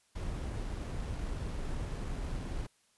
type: noise with sample-and-hold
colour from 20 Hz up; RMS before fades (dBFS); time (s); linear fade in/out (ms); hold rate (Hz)
brown; -37; 0.15-2.67; 10; 8820
effects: white hiss -70 dBFS RMS until 2.97 s + resampled to 24000 Hz